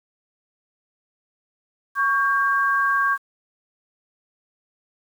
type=tone pair together; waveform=sine; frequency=1118.4 / 1600 Hz; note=C#6 / G6; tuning=+15 / +35 cents; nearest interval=tritone; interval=620 cents; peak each=-20 dBFS; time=1.95-3.18 s; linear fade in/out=50 ms; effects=8-bit